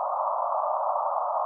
pink band-pass noise, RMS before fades -27 dBFS, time 0-1.45 s, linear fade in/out 0 ms, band 590 to 1200 Hz, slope 96 dB/octave, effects none

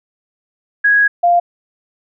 sine tone pair in turn, 1658 / 697.1 Hz, G#6 / F5, -3 / -3 cents, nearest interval octave + minor third, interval 1500 cents, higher first, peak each -8 dBFS, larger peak neither, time 0.84-1.08 / 1.23-1.4 s, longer first, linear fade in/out 10 ms, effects none

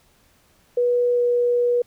sine tone with pitch glide, 487 to 484.2 Hz, B4 to B4, -24 to -34 cents, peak -16 dBFS, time 0.77-1.82 s, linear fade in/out 5 ms, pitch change -10 cents, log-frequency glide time 1.14-1.2 s, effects pink hiss -59 dBFS RMS until 1.86 s

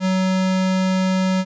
square tone, 187.4 Hz, F#3, 22 cents sharp, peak -17 dBFS, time 0-1.45 s, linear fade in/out 50 ms, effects resampled to 16000 Hz

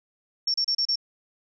sine tone bursts, 5470 Hz, F8, 37 cents flat, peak -21 dBFS, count 5, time 0.47-0.957 s, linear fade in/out 5 ms, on 71 ms, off 33 ms, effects none

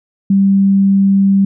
sine tone, 196 Hz, G3, in tune, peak -7 dBFS, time 0.3-1.45 s, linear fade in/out 5 ms, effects none

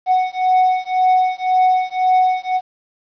triangle beating tone pair, 740 / 741.9 Hz, F#5 / F#5, 0 / +4 cents, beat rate 1.9 Hz, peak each -14 dBFS, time 0.06-2.61 s, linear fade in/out 50 ms, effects resampled to 11025 Hz + 8-bit

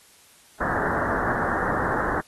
white low-pass noise, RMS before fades -26 dBFS, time 0.6-2.21 s, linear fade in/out 10 ms, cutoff 1800 Hz, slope 96 dB/octave, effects white hiss -54 dBFS RMS until 2.27 s + AAC 32 kbps

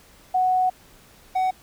sine / triangle tone pair in turn, 740 / 748.2 Hz, F#5 / F#5, 0 / +19 cents, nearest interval unison, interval 19 cents, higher second, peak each -17 dBFS, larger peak neither, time 0.34-0.7 / 1.35-1.51 s, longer first, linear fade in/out 10 ms, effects pink hiss -52 dBFS RMS until 1.62 s

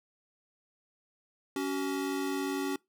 square tone pair together, 280.4 / 378.3 Hz, C#4 / F#4, +20 / +38 cents, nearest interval perfect fourth, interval 518 cents, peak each -33 / -35 dBFS, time 1.56-2.76 s, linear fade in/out 2 ms, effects noise-tail reverb RT60 0.2 s tail -24 dB re dry

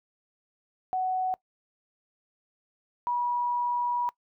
sine tone pair in turn, 745 / 968.3 Hz, F#5 / B5, +12 / -34 cents, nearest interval perfect fourth, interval 454 cents, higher second, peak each -25 dBFS, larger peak neither, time 0.93-1.34 / 3.07-4.09 s, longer second, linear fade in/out 0 ms, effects noise-tail reverb RT60 0.1 s tail -22 dB re dry

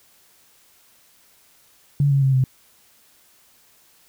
sine tone with pitch steps, 142.5 / 138.28 / 134.19 / 130.22 Hz, C#3 / C#3 / C3 / C3, +48 / -4 / +44 / -8 cents, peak -14 dBFS, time 2-2.44 s, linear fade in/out 2 ms, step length 110 ms, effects white hiss -56 dBFS RMS until 4.08 s

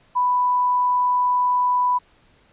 sine tone, 991 Hz, B5, 6 cents sharp, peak -16 dBFS, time 0.15-1.99 s, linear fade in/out 20 ms, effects pink hiss -57 dBFS RMS until 2.52 s + resampled to 8000 Hz

